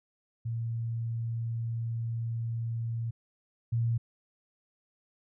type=tone pair in turn; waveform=sine; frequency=115.3 / 116.24 Hz; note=A#2 / A#2; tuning=-19 / -4 cents; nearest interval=unison; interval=15 cents; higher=second; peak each=-30 / -25 dBFS; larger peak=second; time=0.45-3.11 / 3.72-3.98 s; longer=first; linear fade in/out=10 ms; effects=none